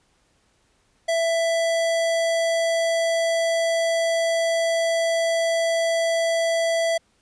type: tone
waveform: square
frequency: 663 Hz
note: E5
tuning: 10 cents sharp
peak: -20 dBFS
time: 1.08-6.98 s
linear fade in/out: 10 ms
effects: pink hiss -64 dBFS RMS until 7.21 s + resampled to 22050 Hz